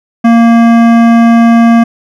sine tone with hard clipping, 231.7 Hz, A#3, 10 cents flat, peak -4 dBFS, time 0.24-1.84 s, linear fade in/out 10 ms, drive 15 dB, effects none

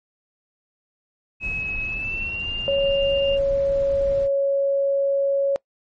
brown noise, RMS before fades -34 dBFS, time 1.4-4.29 s, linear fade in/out 50 ms
sine tone with pitch glide, 2567 to 2799 Hz, E7 to F7, -47 to +3 cents, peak -25 dBFS, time 1.4-3.39 s, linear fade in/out 50 ms, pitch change +150 cents, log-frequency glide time 1.85-2.48 s
sine tone, 554.4 Hz, C#5, in tune, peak -17 dBFS, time 2.68-5.56 s, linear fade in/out 0 ms
effects noise-tail reverb RT60 0.1 s tail -23 dB re dry + MP3 32 kbps

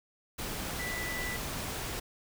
sine tone in noise, 1979 Hz, B6, 3 cents sharp, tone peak -36 dBFS, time 0.79-1.37 s, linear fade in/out 10 ms, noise pink, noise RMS -37 dBFS, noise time 0.38-2 s, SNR -2 dB, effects none

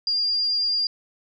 sine tone, 4803 Hz, D8, 38 cents sharp, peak -20 dBFS, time 0.07-0.87 s, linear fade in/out 2 ms, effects none

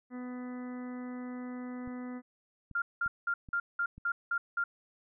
harmonic tone, 249.2 Hz, B3, 16 cents sharp, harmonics 1 / 2 / 3 / 4 / 5 / 6 / 7 / 8, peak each -38 / -49 / -54 / -56 / -54 / -60 / -59 / -57 dBFS, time 0.1-2.22 s, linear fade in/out 50 ms
clicks, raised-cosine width 5 ms, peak -36 dBFS, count 5, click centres 1.876 / 2.713 / 3.062 / 3.488 / 3.98 s
sine tone bursts, 1396.9 Hz, F6, in tune, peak -28 dBFS, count 8, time 2.75-4.64 s, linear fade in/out 5 ms, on 70 ms, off 190 ms
effects none

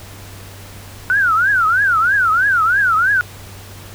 sine tone with vibrato, 1453 Hz, F#6, 32 cents flat, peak -11 dBFS, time 1.1-3.21 s, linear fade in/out 0 ms, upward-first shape triangle, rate 3.1 Hz, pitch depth 270 cents each way, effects added 97 Hz sine -36 dBFS peak until 3.94 s + pink hiss -38 dBFS RMS until 3.94 s

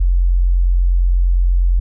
sine tone, 44.29 Hz, F1, 25 cents sharp, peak -10 dBFS, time 0-1.8 s, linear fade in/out 10 ms, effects none

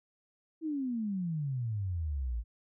sine exponential sweep, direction down, 329.2 to 53.6 Hz, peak -31 dBFS, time 0.61-2.44 s, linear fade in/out 50 ms, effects none

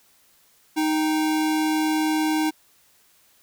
square tone pair together, 311.1 / 783.9 Hz, D#4 / G5, 0 / 0 cents, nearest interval octave + major third, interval 1600 cents, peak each -21 / -31 dBFS, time 0.76-2.51 s, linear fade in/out 20 ms, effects white hiss -59 dBFS RMS until 3.42 s

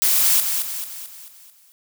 blue noise with echo, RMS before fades -17 dBFS, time 0.02-0.4 s, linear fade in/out 0 ms, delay 220 ms, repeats 6, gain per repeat -6 dB, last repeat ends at 1.72 s, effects none

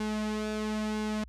sawtooth tone with flanger, 214.2 Hz, A3, 46 cents flat, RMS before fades -32 dBFS, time 0-1.24 s, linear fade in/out 5 ms, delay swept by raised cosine 1.6 to 3.7 ms, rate 1 Hz, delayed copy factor -0.55, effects added 60 Hz sine -47 dBFS peak until 1.28 s + low-pass 8000 Hz 12 dB/octave

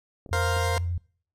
clicks, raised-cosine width 2 ms, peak -29 dBFS, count 5, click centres 0.262 / 0.292 / 0.352 / 0.567 / 0.769 s
sine tone with vibrato, 86.8 Hz, F2, 10 cents flat, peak -25 dBFS, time 0.31-0.98 s, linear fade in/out 5 ms, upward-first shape triangle, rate 12 Hz, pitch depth 34 cents each way
20% pulse chord, Bb suspended second, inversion none, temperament equal, 466.2 / 523.3 / 698.5 Hz, Bb4 / C5 / F5, 0 / 0 / 0 cents, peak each -25 dBFS, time 0.33-0.78 s, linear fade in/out 0 ms
effects noise-tail reverb RT60 0.5 s tail -24 dB re dry + low-pass 12000 Hz 12 dB/octave

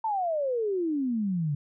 sine exponential sweep, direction down, 913 to 140 Hz, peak -25 dBFS, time 0.04-1.55 s, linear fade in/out 5 ms, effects none

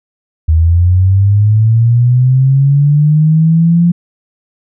sine linear sweep, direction up, 78.1 to 174.1 Hz, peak -5 dBFS, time 0.48-3.92 s, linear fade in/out 10 ms, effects none

